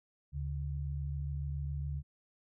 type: tone pair together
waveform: sine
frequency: 73.87 / 141.1 Hz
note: D2 / C#3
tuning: +11 / +31 cents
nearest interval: major seventh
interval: 1120 cents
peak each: -36 / -38 dBFS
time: 0.32-2.03 s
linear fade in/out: 50 ms
effects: none